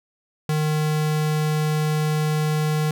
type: tone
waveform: square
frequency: 153.3 Hz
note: D#3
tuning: 25 cents flat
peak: -20 dBFS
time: 0.49-2.91 s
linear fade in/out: 2 ms
effects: none